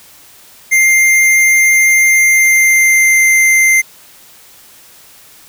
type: tone with pitch glide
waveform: square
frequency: 2102 to 2087 Hz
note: C7 to C7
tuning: +7 to -5 cents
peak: -7 dBFS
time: 0.71-3.82 s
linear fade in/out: 20 ms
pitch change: -12 cents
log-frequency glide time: 2.11-3.28 s
effects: white hiss -41 dBFS RMS until 5.48 s